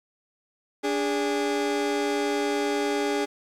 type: tone pair together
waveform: 30% pulse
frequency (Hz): 289.9 / 410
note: D4 / G#4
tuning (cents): -22 / -22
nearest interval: tritone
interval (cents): 600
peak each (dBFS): -25 / -23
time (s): 0.83-3.26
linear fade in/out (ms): 20
effects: low-pass 8000 Hz 12 dB/octave + 9-bit